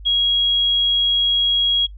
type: tone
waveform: sine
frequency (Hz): 3300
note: G#7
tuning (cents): -12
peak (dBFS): -14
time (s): 0.05-1.87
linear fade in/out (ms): 20
effects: noise-tail reverb RT60 0.1 s tail -23 dB re dry + added 50 Hz sine -34 dBFS peak until 1.97 s